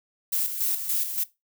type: noise with tremolo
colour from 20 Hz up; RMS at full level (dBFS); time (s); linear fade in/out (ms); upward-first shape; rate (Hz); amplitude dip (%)
violet; -25; 0.32-1.24; 10; square; 3.5; 55
effects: noise-tail reverb RT60 0.2 s tail -18 dB re dry